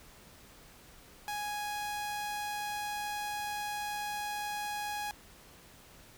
sawtooth tone, 830.6 Hz, G#5, in tune, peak -31 dBFS, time 1.28-5.11 s, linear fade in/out 0 ms, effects pink hiss -56 dBFS RMS until 6.17 s

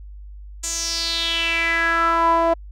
sawtooth tone with band-pass filter sweep, 333 Hz, E4, 18 cents sharp, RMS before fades -20 dBFS, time 0.63-2.54 s, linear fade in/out 10 ms, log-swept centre 7400 to 740 Hz, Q 4.9, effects added 50 Hz sine -35 dBFS peak until 2.71 s

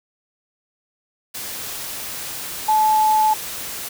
sine tone in noise, 864 Hz, A5, 32 cents flat, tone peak -13 dBFS, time 2.68-3.34 s, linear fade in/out 10 ms, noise white, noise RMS -30 dBFS, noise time 1.34-3.89 s, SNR +14 dB, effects none

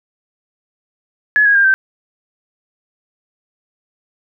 sine tone with pitch steps, 1700 / 1649.7 / 1600.9 / 1553.5 Hz, G#6 / G#6 / G6 / G6, +40 / -12 / +36 / -16 cents, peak -8 dBFS, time 1.36-1.74 s, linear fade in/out 0 ms, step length 95 ms, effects none

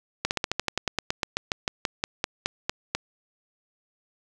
slowing click train, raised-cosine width 0.2 ms, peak -7 dBFS, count 21, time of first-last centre 0.25-2.95 s, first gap 59 ms, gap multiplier 1.08, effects none

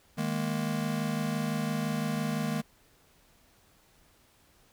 square chord, D# suspended fourth, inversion none, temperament just, 155.56 / 207.4 / 233.3 Hz, D#3 / G#3 / A#3, 0 / -2 / +2 cents, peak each -34 dBFS, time 0.17-2.62 s, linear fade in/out 20 ms, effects pink hiss -63 dBFS RMS until 4.72 s

